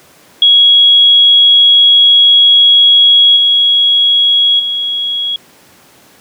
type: tone with level steps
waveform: sine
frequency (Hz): 3322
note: G#7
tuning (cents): 0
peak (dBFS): -3 / -6 / -13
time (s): 0.42-5.36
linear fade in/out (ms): 2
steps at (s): 3.36 / 4.59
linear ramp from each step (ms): 10
effects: pink hiss -43 dBFS RMS until 6.2 s + high-pass 150 Hz 12 dB/octave